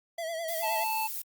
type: tone with vibrato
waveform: square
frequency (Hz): 659.3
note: E5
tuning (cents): 0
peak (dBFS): -33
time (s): 0.18-0.84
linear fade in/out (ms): 5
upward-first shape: sine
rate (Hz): 9.6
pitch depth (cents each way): 56
type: noise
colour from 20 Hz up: violet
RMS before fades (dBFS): -36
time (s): 0.48-1.22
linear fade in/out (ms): 5
type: harmonic tone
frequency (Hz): 880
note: A5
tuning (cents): 0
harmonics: 1 / 3 / 5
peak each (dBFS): -29 / -36 / -44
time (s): 0.62-1.08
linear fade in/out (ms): 20
effects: Opus 48 kbps